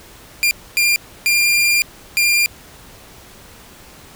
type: tone bursts at uneven times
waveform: sawtooth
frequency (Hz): 2397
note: D7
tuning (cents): +35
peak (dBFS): -9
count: 4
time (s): 0.43-0.51 / 0.77-0.96 / 1.26-1.82 / 2.17-2.46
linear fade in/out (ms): 0
effects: pink hiss -42 dBFS RMS until 4.15 s